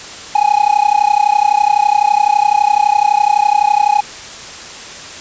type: tone with amplitude modulation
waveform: triangle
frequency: 830.6 Hz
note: G#5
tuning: in tune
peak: -3 dBFS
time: 0.35-4.01 s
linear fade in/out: 5 ms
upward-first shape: sine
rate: 31.9 Hz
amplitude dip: 95%
effects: white hiss -30 dBFS RMS until 5.2 s + resampled to 16000 Hz